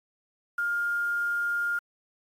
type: tone with quantisation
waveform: sine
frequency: 1410 Hz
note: F6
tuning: 16 cents sharp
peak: -25 dBFS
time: 0.58-1.79 s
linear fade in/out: 5 ms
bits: 8
effects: AAC 48 kbps